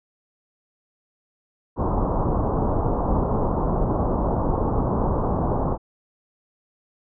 pink low-pass noise, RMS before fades -22 dBFS, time 1.76-5.78 s, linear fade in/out 50 ms, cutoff 1100 Hz, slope 48 dB/octave, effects none

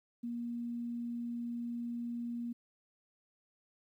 sine tone, 237.2 Hz, A#3, 30 cents sharp, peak -36 dBFS, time 0.23-2.53 s, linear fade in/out 10 ms, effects 12-bit

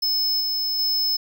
square tone with tremolo, 5210 Hz, E8, 21 cents flat, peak -20 dBFS, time 0.02-1.17 s, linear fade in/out 10 ms, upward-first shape square, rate 1.3 Hz, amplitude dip 25%, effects none

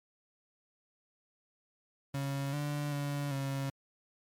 35% pulse tone with pitch steps, 138.6 / 146.3 / 143.3 / 136.9 Hz, C#3 / D3 / D3 / C#3, 0 / -6 / -42 / -21 cents, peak -31 dBFS, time 2.14-3.7 s, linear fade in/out 5 ms, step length 390 ms, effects MP3 96 kbps

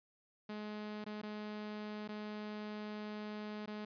sawtooth tone with dropouts, 211.1 Hz, G#3, 29 cents sharp, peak -38 dBFS, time 0.49-3.85 s, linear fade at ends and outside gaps 5 ms, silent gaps 1.043-1.062 / 1.217-1.231 / 2.078-2.088 / 3.66-3.675 s, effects resampled to 11025 Hz

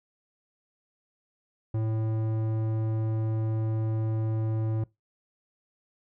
square tone with low-pass filter, 110.5 Hz, A2, 8 cents sharp, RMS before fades -28 dBFS, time 1.74-4.84 s, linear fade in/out 5 ms, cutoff 630 Hz, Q 0.53, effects noise-tail reverb RT60 0.2 s tail -22 dB re dry

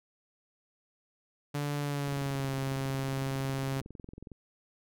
sawtooth tone with pitch glide, 144.9 to 135.2 Hz, D3 to C#3, -23 to -43 cents, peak -27 dBFS, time 1.54-3.81 s, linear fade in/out 10 ms, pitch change -120 cents, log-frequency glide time 1.8-2.52 s
click train, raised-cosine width 3 ms, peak -32 dBFS, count 50, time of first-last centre 2.08-4.317 s, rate 21.9 Hz
effects none

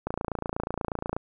click train, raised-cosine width 1 ms, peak -15 dBFS, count 32, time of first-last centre 0.07-1.165 s, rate 28.3 Hz, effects none

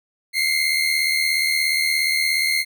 30% pulse tone pair together, 2077 / 2154 Hz, C7 / C7, -13 / +50 cents, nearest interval minor second, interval 63 cents, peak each -18 dBFS, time 0.33-2.65 s, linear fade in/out 50 ms, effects none

